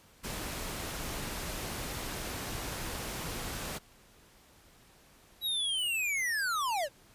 pink noise, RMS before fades -38 dBFS, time 0.23-3.79 s, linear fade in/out 20 ms
square linear sweep, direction down, 3906 to 518 Hz, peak -30 dBFS, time 5.41-6.89 s, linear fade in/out 50 ms
effects pink hiss -60 dBFS RMS until 7.14 s + resampled to 32000 Hz

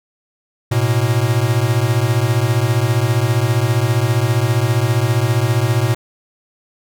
square beating tone pair, 110 / 125 Hz, A2 / B2, 0 / +21 cents, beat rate 15 Hz, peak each -17 dBFS, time 0.71-5.95 s, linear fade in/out 10 ms, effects none

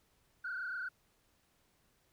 sine tone with frequency modulation, 1474 Hz, F#6, 7 cents flat, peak -36 dBFS, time 0.44-0.89 s, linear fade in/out 10 ms, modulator 27.9 Hz, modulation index 2.6, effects tanh soft clip ceiling -33 dBFS + pink hiss -73 dBFS RMS until 2.12 s

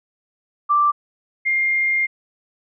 sine tone pair in turn, 1174.7 / 2116 Hz, D6 / C7, 0 / +19 cents, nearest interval minor seventh, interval 1019 cents, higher second, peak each -13 / -16 dBFS, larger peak first, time 0.69-0.92 / 1.45-2.07 s, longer second, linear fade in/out 20 ms, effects none

